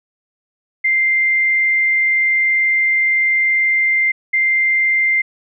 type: tone pair in turn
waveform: sine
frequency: 2093 / 2093 Hz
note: C7 / C7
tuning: 0 / 0 cents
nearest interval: unison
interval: 0 cents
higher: neither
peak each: -12 dBFS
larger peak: neither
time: 0.84-4.12 / 4.33-5.22 s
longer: first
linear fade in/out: 10 ms
effects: none